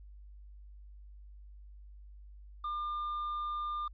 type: tone with quantisation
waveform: triangle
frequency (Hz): 1200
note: D6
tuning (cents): +37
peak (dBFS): -32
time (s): 2.64-3.88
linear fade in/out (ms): 5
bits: 10
effects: added 50 Hz sine -49 dBFS peak until 3.93 s + resampled to 11025 Hz